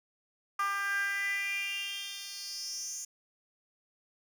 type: tone with high-pass filter sweep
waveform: 10% pulse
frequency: 398.3 Hz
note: G4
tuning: 28 cents sharp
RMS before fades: -35 dBFS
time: 0.59-3.05 s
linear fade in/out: 5 ms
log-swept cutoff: 1200 to 6900 Hz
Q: 6.3
effects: none